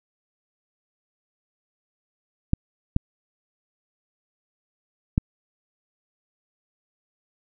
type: clicks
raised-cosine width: 5 ms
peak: -6 dBFS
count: 3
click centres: 2.534 / 2.964 / 5.179 s
effects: none